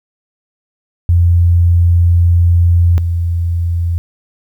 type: tone pair in turn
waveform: sine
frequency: 86.3 / 85.41 Hz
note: F2 / F2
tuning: -20 / -38 cents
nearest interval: unison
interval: 18 cents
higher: first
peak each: -6 / -12 dBFS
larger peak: first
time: 1.09-2.98 / 2.98-3.98 s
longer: first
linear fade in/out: 0 ms
effects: 8-bit